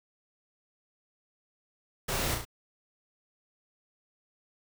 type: noise with echo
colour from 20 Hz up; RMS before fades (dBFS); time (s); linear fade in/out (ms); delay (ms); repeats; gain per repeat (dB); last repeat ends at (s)
pink; -32; 2.08-2.35; 10; 34; 3; -4; 2.452
effects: none